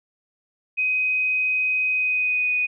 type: tone with pitch glide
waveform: sine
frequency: 2514 to 2485 Hz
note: D#7 to D#7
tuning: +17 to -3 cents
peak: -19 dBFS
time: 0.77-2.67 s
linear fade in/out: 20 ms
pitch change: -20 cents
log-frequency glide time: 1.91-2.54 s
effects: none